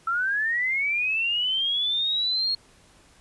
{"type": "linear sweep", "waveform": "sine", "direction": "up", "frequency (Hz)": [1318.5, 4310], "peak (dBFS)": -22, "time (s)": [0.07, 2.55], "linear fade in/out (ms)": 5, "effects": ["pink hiss -56 dBFS RMS until 3.2 s", "resampled to 24000 Hz"]}